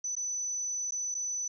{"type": "tone with dropouts", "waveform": "sine", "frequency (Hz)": 5990, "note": "F#8", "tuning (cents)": 20, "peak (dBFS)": -31, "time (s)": [0.04, 1.48], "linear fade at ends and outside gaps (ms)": 5, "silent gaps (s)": [[0.154, 0.165], [0.91, 0.92], [1.144, 1.149]], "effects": []}